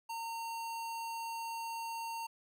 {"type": "tone", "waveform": "square", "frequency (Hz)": 916, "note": "A#5", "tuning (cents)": -31, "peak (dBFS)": -39, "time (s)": [0.09, 2.27], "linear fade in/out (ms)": 10, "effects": ["12-bit"]}